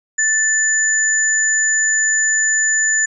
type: tone pair together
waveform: sine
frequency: 1760 / 6999 Hz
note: A6 / A8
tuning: 0 / -10 cents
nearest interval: 2 octaves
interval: 2390 cents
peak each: -16 dBFS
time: 0.18-3.06 s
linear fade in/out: 10 ms
effects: none